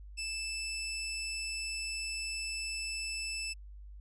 20% pulse tone, 2637 Hz, E7, in tune, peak -31 dBFS, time 0.17-3.54 s, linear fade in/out 20 ms, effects added 50 Hz sine -46 dBFS peak until 4 s + resampled to 24000 Hz

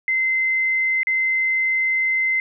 sine tone with dropouts, 2067 Hz, C7, 22 cents flat, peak -17 dBFS, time 0.08-2.4 s, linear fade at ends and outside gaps 1 ms, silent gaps 1.032-1.07 s, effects none

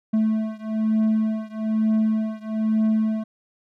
triangle beating tone pair, 218.1 / 219.2 Hz, A3 / A3, -15 / -6 cents, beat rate 1.1 Hz, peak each -20 / -21 dBFS, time 0.13-3.24 s, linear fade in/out 10 ms, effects none

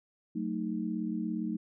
sine chord, D# diminished, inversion first, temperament just, 186.68 / 224 / 311.1 Hz, F#3 / A3 / D#4, +16 / +31 / 0 cents, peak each -36 / -34 / -36 dBFS, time 0.35-1.57 s, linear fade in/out 10 ms, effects none

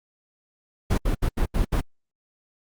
brown noise bursts at uneven times, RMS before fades -21 dBFS, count 6, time 0.9-0.98 / 1.05-1.15 / 1.22-1.29 / 1.37-1.46 / 1.54-1.65 / 1.72-1.81 s, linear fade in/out 10 ms, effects Opus 48 kbps

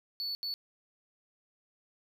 triangle tone bursts at uneven times, 4451 Hz, C#8, 6 cents sharp, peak -32 dBFS, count 2, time 0.2-0.35 / 0.43-0.54 s, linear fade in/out 0 ms, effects none

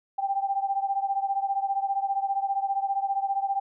sine beating tone pair, 784 / 799 Hz, G5 / G5, 0 / +33 cents, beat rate 15 Hz, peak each -26 / -29 dBFS, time 0.18-3.6 s, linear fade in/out 10 ms, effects none

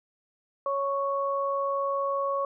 sine tone pair together, 554.4 / 1108.8 Hz, C#5 / C#6, 0 / 0 cents, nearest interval octave, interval 1200 cents, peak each -28 dBFS, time 0.66-2.45 s, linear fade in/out 2 ms, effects none

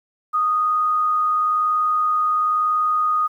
sine tone with amplitude modulation, 1240 Hz, D#6, 6 cents flat, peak -15 dBFS, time 0.33-3.28 s, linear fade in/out 20 ms, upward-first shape sine, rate 101 Hz, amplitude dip 25%, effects 9-bit

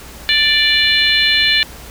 harmonic tone, 588 Hz, D5, 2 cents sharp, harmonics 3 / 4 / 5 / 6 / 7, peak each -17 / -17 / -17 / -17 / -17 dBFS, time 0.29-1.63 s, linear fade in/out 0 ms, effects added 60 Hz sine -37 dBFS peak until 1.9 s + pink hiss -36 dBFS RMS until 1.9 s

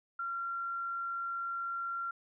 sine tone, 1374 Hz, F6, 29 cents flat, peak -34 dBFS, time 0.19-2.11 s, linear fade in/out 5 ms, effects none

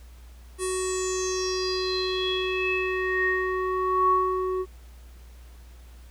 square tone with low-pass filter sweep, 372 Hz, F#4, 9 cents sharp, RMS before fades -26 dBFS, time 0.58-4.66 s, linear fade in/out 50 ms, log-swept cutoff 9600 to 790 Hz, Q 8.6, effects added 60 Hz sine -44 dBFS peak until 6.1 s + pink hiss -57 dBFS RMS until 6.1 s

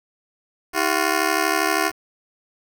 10% pulse ring-modulated tone, 358.3 Hz, F4, 44 cents sharp, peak -7 dBFS, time 0.73-1.92 s, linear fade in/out 50 ms, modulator 36.3 Hz, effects 7-bit

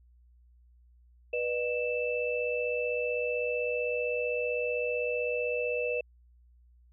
sine tone cluster, 489.3 / 605 / 2644 Hz, B4 / D#5 / E7, -16 / -49 / +5 cents, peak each -30 / -35 / -34 dBFS, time 1.33-6.01 s, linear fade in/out 5 ms, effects added 60 Hz sine -57 dBFS peak until 6.92 s

